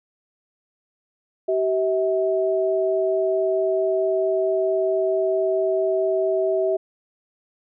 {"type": "tone pair together", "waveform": "sine", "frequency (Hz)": [383.5, 645], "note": ["G4", "E5"], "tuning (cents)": [-38, -38], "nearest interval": "major sixth", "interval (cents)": 900, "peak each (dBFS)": -21, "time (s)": [1.48, 6.77], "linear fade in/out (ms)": 10, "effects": []}